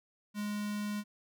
square tone with notch filter, 207.7 Hz, G#3, in tune, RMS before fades -36 dBFS, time 0.34-1.04 s, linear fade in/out 50 ms, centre 560 Hz, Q 1.3, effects none

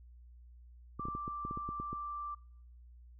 sine tone, 1174.7 Hz, D6, in tune, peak -38 dBFS, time 0.99-2.35 s, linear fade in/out 10 ms
clicks, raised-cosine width 3 ms, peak -29 dBFS, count 11, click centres 0.996 / 1.054 / 1.085 / 1.151 / 1.279 / 1.451 / 1.511 / 1.574 / 1.69 / 1.8 / 1.93 s
effects noise-tail reverb RT60 0.7 s tail -25 dB re dry + added 60 Hz sine -53 dBFS peak until 3.19 s

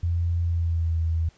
sine tone with pitch glide, 85.4 to 81.78 Hz, F2 to E2, -38 to -13 cents, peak -21 dBFS, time 0.03-1.29 s, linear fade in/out 5 ms, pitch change -75 cents, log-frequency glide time 0.42-1 s, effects pink hiss -59 dBFS RMS until 1.37 s + resampled to 16000 Hz

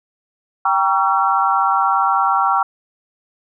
sine chord, G diminished seventh, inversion none, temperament just, 784 / 940.8 / 1128.9 / 1354.7 Hz, G5 / Bb5 / Db6 / Fb6, 0 / +16 / +31 / +47 cents, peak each -18 / -20 / -19 / -18 dBFS, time 0.65-2.63 s, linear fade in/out 5 ms, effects none

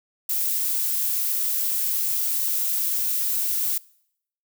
violet noise, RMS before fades -24 dBFS, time 0.29-3.78 s, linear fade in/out 5 ms, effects noise-tail reverb RT60 0.7 s tail -23 dB re dry

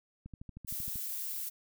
click train, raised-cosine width 5 ms, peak -33 dBFS, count 10, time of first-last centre 0.26-0.958 s, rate 12.9 Hz
violet noise, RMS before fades -38 dBFS, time 0.67-1.5 s, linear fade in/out 20 ms
effects none

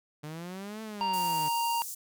sawtooth linear two-way sweep, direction up then down, 146.83 to 222.4 to 146.83 Hz, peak -34 dBFS, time 0.23-1.49 s, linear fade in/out 10 ms, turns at 0.82 s
harmonic tone, 932.3 Hz, A#5, in tune, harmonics 1 / 3 / 5, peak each -27 / -37 / -41 dBFS, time 1.01-1.82 s, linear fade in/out 0 ms
pink high-pass noise, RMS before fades -39 dBFS, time 1.13-1.95 s, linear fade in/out 10 ms, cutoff 6600 Hz, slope 24 dB/octave
effects none

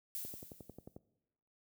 violet noise with exponential decay, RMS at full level -40 dBFS, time 0.15-0.98 s, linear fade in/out 0 ms, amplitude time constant 180 ms
click train, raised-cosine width 2 ms, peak -35 dBFS, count 9, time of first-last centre 0.25-0.964 s, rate 11.2 Hz
effects noise-tail reverb RT60 1.0 s tail -20 dB re dry + high-pass 60 Hz 12 dB/octave

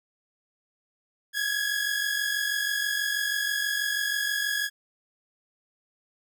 sawtooth tone pair together, 1642.8 / 1689 Hz, G#6 / G#6, -19 / +29 cents, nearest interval unison, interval 48 cents, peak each -25 dBFS, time 1.33-4.7 s, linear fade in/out 50 ms, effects none

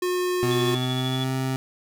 square tone, 360.9 Hz, F#4, 43 cents flat, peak -23 dBFS, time 0.02-0.75 s, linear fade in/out 5 ms
25% pulse tone with pitch glide, 125.3 to 131.53 Hz, B2 to C3, +25 to +9 cents, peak -20 dBFS, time 0.43-1.56 s, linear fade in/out 0 ms, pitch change +84 cents, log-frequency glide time 0.57-1.32 s
sine tone with tremolo, 3418 Hz, G#7, 49 cents sharp, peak -28 dBFS, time 0.51-1.24 s, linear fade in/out 0 ms, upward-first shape triangle, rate 13 Hz, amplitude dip 65%
effects none

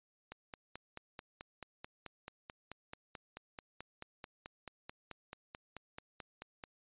click train, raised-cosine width 0.3 ms, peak -29 dBFS, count 30, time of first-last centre 0.32-6.638 s, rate 4.59 Hz, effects resampled to 8000 Hz

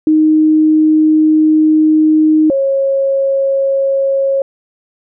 sine tone pair in turn, 310.8 / 545.2 Hz, D#4 / C#5, -2 / -29 cents, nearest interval minor seventh, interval 973 cents, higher second, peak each -6 / -10 dBFS, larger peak first, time 0.07-2.5 / 2.5-4.42 s, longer first, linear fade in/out 2 ms, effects none

